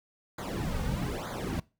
brown noise with flanger, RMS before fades -33 dBFS, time 0.38-1.6 s, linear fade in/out 5 ms, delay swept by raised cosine 0.36 to 3.06 ms, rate 1.1 Hz, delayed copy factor -0.95, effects noise-tail reverb RT60 0.3 s tail -22 dB re dry

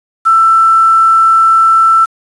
sine tone with quantisation, 1332 Hz, E6, 18 cents sharp, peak -4 dBFS, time 0.25-2.06 s, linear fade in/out 20 ms, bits 5, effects resampled to 24000 Hz

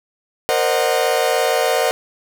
40% pulse chord, C half-diminished seventh, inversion third, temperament equal with one note detuned, 466.2 / 523.3 / 609.8 / 740 Hz, Bb4 / C5 / Eb5 / Gb5, 0 / 0 / -35 / 0 cents, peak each -20 dBFS, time 0.49-1.91 s, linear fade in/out 0 ms, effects none

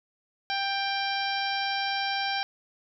harmonic tone with a mistuned harmonic, 789 Hz, G5, 11 cents sharp, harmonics 1 / 2 / 3 / 4 / 5 / 6 / 7, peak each -30 / -33 / -35 / -36 / -37 / -38 / -38 dBFS, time 0.5-2.43 s, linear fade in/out 0 ms, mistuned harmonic 7, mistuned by -17 cents, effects none

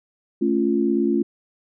sine chord, A augmented, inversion none, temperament equal with one note detuned, 220 / 277.2 / 346.6 Hz, A3 / C#4 / E#4, 0 / 0 / -13 cents, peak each -22 / -22 / -21 dBFS, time 0.41-1.23 s, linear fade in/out 10 ms, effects none

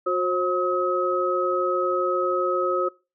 sine tone cluster, 362.4 / 535 / 1275 Hz, F#4 / C5 / D#6, -36 / +38 / +42 cents, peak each -25 / -25 / -24 dBFS, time 0.06-2.89 s, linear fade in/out 10 ms, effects noise-tail reverb RT60 0.3 s tail -23 dB re dry

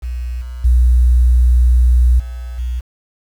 sine tone with level steps, 61.1 Hz, B1, 18 cents flat, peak -19 / -24 / -7 / -23 / -17 dBFS, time 0.02-2.81 s, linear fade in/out 20 ms, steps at 0.41 / 0.64 / 2.19 / 2.58 s, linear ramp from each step 10 ms, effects 7-bit

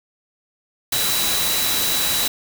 sine tone in noise, 3932 Hz, B7, 8 cents flat, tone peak -24 dBFS, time 0.92-2.28 s, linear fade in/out 5 ms, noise white, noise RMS -21 dBFS, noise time 0.92-2.28 s, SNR -6 dB, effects none

